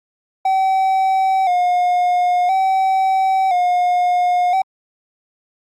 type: tone with vibrato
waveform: triangle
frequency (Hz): 740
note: F#5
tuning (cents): 0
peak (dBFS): -11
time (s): 0.45-4.62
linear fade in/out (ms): 5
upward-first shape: square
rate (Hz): 0.49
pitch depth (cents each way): 58
effects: Opus 48 kbps